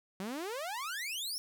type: exponential sweep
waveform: sawtooth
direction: up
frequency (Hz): 181.8 to 5610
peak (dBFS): -33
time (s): 0.2-1.38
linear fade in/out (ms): 0
effects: none